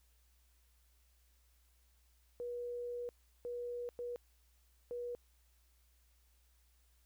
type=tone bursts at uneven times; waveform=sine; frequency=483.5 Hz; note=B4; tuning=37 cents flat; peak=-39 dBFS; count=4; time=2.4-3.09 / 3.45-3.89 / 3.99-4.16 / 4.91-5.15 s; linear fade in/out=0 ms; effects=added 60 Hz sine -68 dBFS peak until 7.05 s + white hiss -75 dBFS RMS until 7.05 s